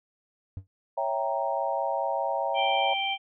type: tone with exponential decay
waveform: triangle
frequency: 95.5 Hz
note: G2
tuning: 45 cents flat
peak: -27 dBFS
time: 0.57-0.67 s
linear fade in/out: 0 ms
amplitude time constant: 20 ms
type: chord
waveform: sine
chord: C# diminished seventh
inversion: none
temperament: equal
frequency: 554.4 / 659.3 / 784 / 932.3 Hz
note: C#5 / E5 / G5 / Bb5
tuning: 0 / 0 / 0 / 0 cents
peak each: -31 dBFS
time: 0.97-2.94 s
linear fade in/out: 10 ms
type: harmonic tone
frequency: 784 Hz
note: G5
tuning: in tune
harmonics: 1 / 3 / 4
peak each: -30 / -31 / -30 dBFS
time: 2.54-3.18 s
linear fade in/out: 50 ms
effects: none

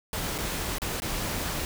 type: noise with dropouts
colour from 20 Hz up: pink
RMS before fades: -31 dBFS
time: 0.13-1.65 s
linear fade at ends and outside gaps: 1 ms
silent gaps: 0.381-0.385 / 0.784-0.818 / 1.001-1.02 s
effects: none

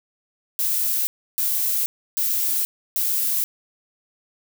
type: noise bursts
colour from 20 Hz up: violet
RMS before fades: -22 dBFS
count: 4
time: 0.59-3.44 s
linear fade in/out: 0 ms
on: 480 ms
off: 310 ms
effects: none

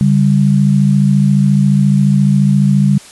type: tone pair together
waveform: sine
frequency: 142.52 / 196.9 Hz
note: C#3 / G3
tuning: +48 / +8 cents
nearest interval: tritone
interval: 560 cents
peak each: -10 dBFS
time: 0.01-2.98 s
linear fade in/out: 0 ms
effects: white hiss -37 dBFS RMS until 3.11 s + resampled to 24000 Hz

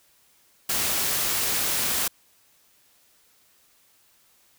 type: noise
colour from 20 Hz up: white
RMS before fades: -25 dBFS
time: 0.69-2.08 s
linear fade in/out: 5 ms
effects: white hiss -61 dBFS RMS until 4.58 s

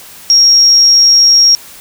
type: tone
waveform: sine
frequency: 5588 Hz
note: F8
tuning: in tune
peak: -3 dBFS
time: 0.3-1.55 s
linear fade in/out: 0 ms
effects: white hiss -34 dBFS RMS until 1.8 s

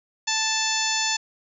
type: harmonic tone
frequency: 880 Hz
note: A5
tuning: in tune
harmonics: 1 / 2 / 3 / 4 / 5 / 6 / 7 / 8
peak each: -30 / -30 / -30 / -30 / -30 / -30 / -30 / -30 dBFS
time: 0.27-1.17 s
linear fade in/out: 10 ms
effects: none

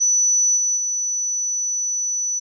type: tone with level steps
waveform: sine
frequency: 5960 Hz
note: F#8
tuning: 12 cents sharp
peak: -14 / -17 / -20 dBFS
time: 0-2.4 s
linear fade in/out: 20 ms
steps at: 0.56 / 0.76 s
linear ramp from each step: 20 ms
effects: none

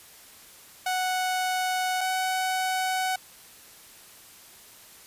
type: tone pair in turn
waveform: sawtooth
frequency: 740 / 748.2 Hz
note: F#5 / F#5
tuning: 0 / +19 cents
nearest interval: unison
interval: 19 cents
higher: second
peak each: -21 dBFS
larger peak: neither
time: 0.86-2.01 / 2.01-3.16 s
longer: neither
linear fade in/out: 5 ms
effects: white hiss -50 dBFS RMS until 5.06 s + resampled to 32000 Hz

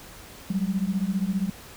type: beating tone pair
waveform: sine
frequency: 185 / 200 Hz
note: F#3 / G3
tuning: 0 / +35 cents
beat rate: 15 Hz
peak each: -26 dBFS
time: 0.5-1.5 s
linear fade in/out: 5 ms
effects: pink hiss -45 dBFS RMS until 1.76 s

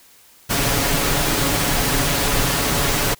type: noise with comb filter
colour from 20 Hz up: pink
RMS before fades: -19 dBFS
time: 0.49-3.15 s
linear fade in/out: 20 ms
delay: 7.1 ms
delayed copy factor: +0.55
effects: white hiss -50 dBFS RMS until 3.19 s

